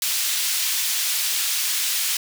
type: high-pass noise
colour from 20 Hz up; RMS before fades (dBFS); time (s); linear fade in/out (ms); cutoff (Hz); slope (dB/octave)
pink; -23; 0.02-2.17; 2; 3100; 12
effects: none